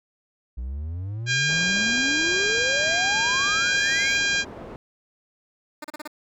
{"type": "exponential sweep", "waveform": "triangle", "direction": "up", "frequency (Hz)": [58.27, 2465], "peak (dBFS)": -26, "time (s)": [0.57, 4.18], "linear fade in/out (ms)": 10}
{"type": "harmonic tone", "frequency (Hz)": 806, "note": "G5", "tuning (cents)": 48, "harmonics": [2, 3, 4, 5, 6, 7, 8, 9], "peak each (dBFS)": [-23, -27, -29, -31, -33, -34, -35, -36], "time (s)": [1.26, 4.45], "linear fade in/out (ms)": 50}
{"type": "low-pass noise", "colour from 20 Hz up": "white", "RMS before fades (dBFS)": -39, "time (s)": [1.49, 4.76], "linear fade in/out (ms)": 0, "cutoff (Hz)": 620, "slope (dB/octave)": 12}
{"type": "tone bursts", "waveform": "10% pulse", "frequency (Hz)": 302.2, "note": "D4", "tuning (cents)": 50, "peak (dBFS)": -24, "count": 5, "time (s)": [5.82, 6.076], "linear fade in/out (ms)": 5, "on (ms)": 24, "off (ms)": 34}
{"effects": []}